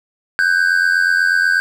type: tone pair together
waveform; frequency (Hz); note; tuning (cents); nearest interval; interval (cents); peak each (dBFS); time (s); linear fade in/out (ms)
triangle; 1511.8 / 1600; F#6 / G6; +37 / +35; minor second; 98; -13; 0.39-1.6; 0
effects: 8-bit